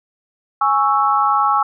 sine chord, C# minor, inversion second, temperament equal, 830.6 / 1108.7 / 1318.5 Hz, G#5 / C#6 / E6, 0 / 0 / 0 cents, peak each -17 dBFS, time 0.61-1.63 s, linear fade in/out 5 ms, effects none

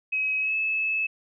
sine tone with pitch glide, 2549 to 2601 Hz, D#7 to E7, +41 to -24 cents, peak -23 dBFS, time 0.12-1.07 s, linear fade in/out 10 ms, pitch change +35 cents, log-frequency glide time 0.4-0.55 s, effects none

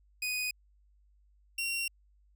sawtooth tone pair in turn, 2489 / 2746 Hz, D#7 / F7, 0 / -30 cents, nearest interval major second, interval 170 cents, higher second, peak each -28 dBFS, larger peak neither, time 0.22-0.51 / 1.58-1.88 s, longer second, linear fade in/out 5 ms, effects added 50 Hz sine -62 dBFS peak until 2.35 s

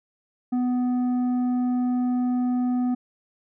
sine tone with tanh clipping, 248.5 Hz, B3, 11 cents sharp, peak -22 dBFS, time 0.52-2.95 s, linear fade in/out 10 ms, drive 7 dB, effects none

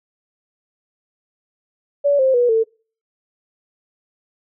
sine tone with pitch steps, 571 / 526.6 / 485.7 / 448 Hz, D5 / C5 / B4 / A4, -49 / +11 / -29 / +31 cents, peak -12 dBFS, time 2.04-2.64 s, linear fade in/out 20 ms, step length 150 ms, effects noise-tail reverb RT60 0.4 s tail -25 dB re dry

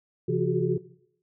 sine tone cluster, 134 / 169.9 / 362.7 / 376.5 / 422.4 Hz, C3 / F3 / F#4 / F#4 / G#4, +42 / -47 / -34 / +30 / +29 cents, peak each -29 dBFS, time 0.28-0.78 s, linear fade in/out 10 ms, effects noise-tail reverb RT60 0.7 s tail -18 dB re dry

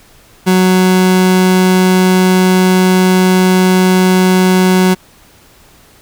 30% pulse tone, 185 Hz, F#3, in tune, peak -4 dBFS, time 0.46-4.95 s, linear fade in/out 20 ms, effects pink hiss -44 dBFS RMS until 6.01 s

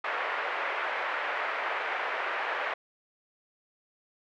white band-pass noise, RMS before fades -32 dBFS, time 0.04-2.74 s, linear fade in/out 5 ms, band 490 to 2100 Hz, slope 24 dB/octave, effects none

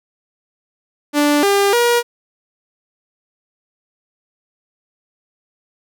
sawtooth tone with pitch steps, 292.9 / 400 / 477.2 Hz, D4 / G4 / A#4, -5 / +35 / +41 cents, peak -8 dBFS, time 1.13-2.03 s, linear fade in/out 50 ms, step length 300 ms, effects none

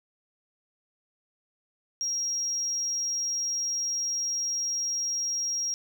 triangle tone, 5620 Hz, F8, 10 cents sharp, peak -24 dBFS, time 2.01-5.74 s, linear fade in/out 0 ms, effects tanh soft clip ceiling -24 dBFS + 10-bit

